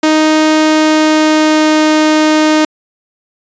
sawtooth tone with pitch glide, 311.1 to 309 Hz, D#4 to D#4, 0 to -12 cents, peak -3 dBFS, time 0.03-2.65 s, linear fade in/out 5 ms, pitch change -12 cents, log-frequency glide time 0.55-1.85 s, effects resampled to 16000 Hz

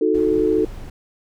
sine chord, D# diminished, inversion none, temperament equal with one note detuned, 311.1 / 364.9 / 440 Hz, D#4 / F#4 / A4, 0 / -24 / 0 cents, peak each -20 / -20 / -18 dBFS, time 0.01-0.65 s, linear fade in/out 5 ms
brown noise, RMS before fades -34 dBFS, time 0.14-0.9 s, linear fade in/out 5 ms
effects none

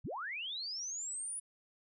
sine linear sweep, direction up, 46.25 to 9956 Hz, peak -38 dBFS, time 0.04-1.4 s, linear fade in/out 10 ms, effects none

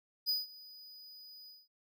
square tone with ADSR envelope, 4962 Hz, D#8, 6 cents flat, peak -29 dBFS, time 0.26-1.68 s, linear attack 33 ms, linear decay 170 ms, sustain -22 dB, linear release 200 ms, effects none

